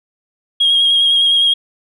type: tone with vibrato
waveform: sine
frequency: 3263 Hz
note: G#7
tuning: 31 cents flat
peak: -8 dBFS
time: 0.6-1.54 s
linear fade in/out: 10 ms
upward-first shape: square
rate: 9.8 Hz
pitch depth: 16 cents each way
effects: tanh soft clip ceiling -6 dBFS